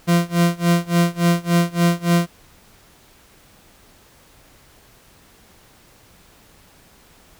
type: tone with tremolo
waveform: 40% pulse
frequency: 171.9 Hz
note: F3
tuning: 27 cents flat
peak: -11 dBFS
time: 0.07-2.27 s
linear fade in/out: 20 ms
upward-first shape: sine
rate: 3.5 Hz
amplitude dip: 95%
effects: pink hiss -51 dBFS RMS until 7.39 s